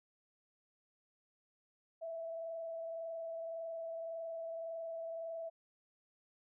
sine tone with frequency modulation, 659.3 Hz, E5, in tune, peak -40 dBFS, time 2.01-5.5 s, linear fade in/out 20 ms, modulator 21.8 Hz, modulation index 0.37, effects none

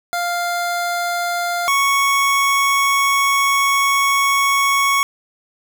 25% pulse tone pair in turn, 698.5 / 1108.8 Hz, F5 / C#6, 0 / 0 cents, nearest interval minor sixth, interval 800 cents, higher second, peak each -15 / -10 dBFS, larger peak second, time 0.13-1.68 / 1.68-5.03 s, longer second, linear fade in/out 0 ms, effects none

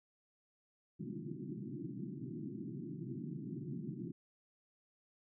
pink band-pass noise, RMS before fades -44 dBFS, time 0.99-4.12 s, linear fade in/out 10 ms, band 120 to 360 Hz, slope 96 dB/octave, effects none

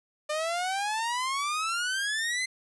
sawtooth exponential sweep, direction up, 597 to 2079 Hz, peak -24 dBFS, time 0.29-2.46 s, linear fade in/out 10 ms, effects resampled to 24000 Hz + 11-bit

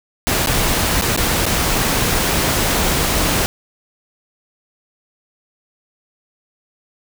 pink noise with dropouts, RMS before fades -17 dBFS, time 0.27-3.46 s, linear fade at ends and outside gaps 0 ms, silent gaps 0.461-0.472 / 1.013-1.021 / 1.163-1.175 / 1.456-1.464 s, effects none

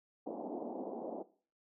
pink band-pass noise, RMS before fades -42 dBFS, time 0.26-1.23 s, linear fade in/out 10 ms, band 220 to 820 Hz, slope 48 dB/octave, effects noise-tail reverb RT60 0.4 s tail -17 dB re dry

